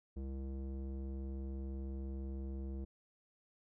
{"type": "tone with low-pass filter", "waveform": "square", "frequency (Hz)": 67, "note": "C2", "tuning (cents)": 42, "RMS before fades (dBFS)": -42, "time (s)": [0.16, 2.85], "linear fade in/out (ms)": 10, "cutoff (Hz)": 370, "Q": 1.4, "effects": []}